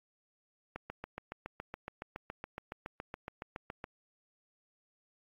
click train, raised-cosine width 0.5 ms, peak -25 dBFS, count 23, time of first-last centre 0.76-3.841 s, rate 7.14 Hz, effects AAC 64 kbps

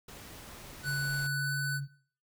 pink noise, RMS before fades -48 dBFS, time 0.08-1.27 s, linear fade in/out 5 ms
square tone with pitch glide, 1488 to 1497.5 Hz, F#6 to F#6, +9 to +20 cents, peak -32 dBFS, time 0.83-1.81 s, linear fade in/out 50 ms, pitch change +11 cents, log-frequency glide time 1.31-1.52 s
sine tone, 140 Hz, C#3, 18 cents sharp, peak -33 dBFS, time 0.84-1.88 s, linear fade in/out 50 ms
effects noise-tail reverb RT60 0.5 s tail -18 dB re dry

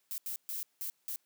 violet noise bursts at uneven times, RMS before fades -38 dBFS, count 5, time 0.11-0.18 / 0.26-0.36 / 0.49-0.63 / 0.81-0.9 / 1.08-1.16 s, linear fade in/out 0 ms, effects white hiss -75 dBFS RMS until 1.25 s + high-pass 150 Hz 12 dB/octave

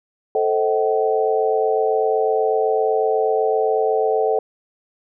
sine chord, A diminished seventh, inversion none, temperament just, 440 / 528 / 633.6 / 760.3 Hz, A4 / C5 / Eb5 / Gb5, 0 / +16 / +31 / +47 cents, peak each -18 / -24 / -24 / -22 dBFS, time 0.35-4.39 s, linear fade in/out 2 ms, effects none

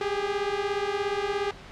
sawtooth beating tone pair, 395.8 / 412.8 Hz, G4 / G#4, +17 / -10 cents, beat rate 17 Hz, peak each -25 dBFS, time 0.01-1.51 s, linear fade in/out 2 ms, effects pink hiss -45 dBFS RMS until 1.71 s + low-pass 4000 Hz 12 dB/octave

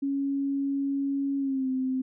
sine tone with pitch glide, 277.1 to 260 Hz, C#4 to C4, -1 to -11 cents, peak -25 dBFS, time 0.02-2.02 s, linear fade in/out 10 ms, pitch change -110 cents, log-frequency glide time 1.38-1.69 s, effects none

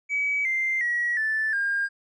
triangle tone with pitch steps, 2278 / 2089 / 1915.6 / 1756.6 / 1610.8 Hz, C#7 / C7 / A#6 / A6 / G6, +47 / -3 / +47 / -3 / +47 cents, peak -19 dBFS, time 0.09-1.89 s, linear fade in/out 50 ms, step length 360 ms, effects tanh soft clip ceiling -20 dBFS + resampled to 22050 Hz

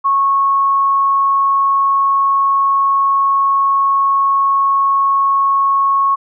sine tone, 1100 Hz, C#6, 14 cents flat, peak -10 dBFS, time 0.04-6.16 s, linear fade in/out 20 ms, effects none

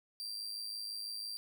40% pulse tone with amplitude modulation, 4712 Hz, D8, 5 cents sharp, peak -36 dBFS, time 0.2-1.37 s, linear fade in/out 0 ms, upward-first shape sine, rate 106 Hz, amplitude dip 55%, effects none

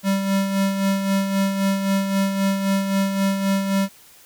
square tone with tremolo, 195.3 Hz, G3, 6 cents flat, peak -17 dBFS, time 0.03-3.89 s, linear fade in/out 50 ms, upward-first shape sine, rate 3.8 Hz, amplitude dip 50%, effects white hiss -49 dBFS RMS until 4.25 s

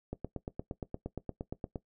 click train, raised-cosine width 2 ms, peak -23 dBFS, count 15, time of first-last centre 0.13-1.758 s, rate 8.6 Hz, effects noise-tail reverb RT60 0.1 s tail -17 dB re dry

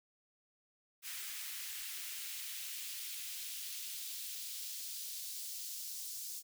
white noise with high-pass filter sweep, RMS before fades -44 dBFS, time 1.02-6.43 s, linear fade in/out 50 ms, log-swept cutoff 1800 to 5400 Hz, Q 1.2, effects none

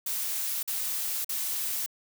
blue noise bursts, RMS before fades -31 dBFS, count 3, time 0.06-1.862 s, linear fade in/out 5 ms, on 570 ms, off 46 ms, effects none

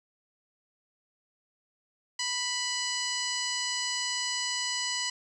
harmonic tone with a mistuned harmonic, 987.8 Hz, B5, in tune, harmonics 1 / 2 / 3 / 4 / 5 / 6 / 7 / 8, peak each -40 / -36 / -36 / -38 / -35 / -39 / -41 / -38 dBFS, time 2.19-5.1 s, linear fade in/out 5 ms, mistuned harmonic 4, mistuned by +64 cents, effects 10-bit

